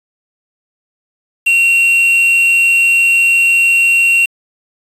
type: tone with quantisation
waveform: triangle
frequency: 2743 Hz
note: F7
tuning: 32 cents flat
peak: -6 dBFS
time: 1.46-4.26 s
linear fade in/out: 10 ms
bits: 4
effects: resampled to 32000 Hz